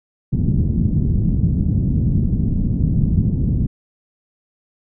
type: low-pass noise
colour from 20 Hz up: white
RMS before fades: -17 dBFS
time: 0.32-3.67 s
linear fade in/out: 10 ms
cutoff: 200 Hz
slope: 24 dB/octave
effects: none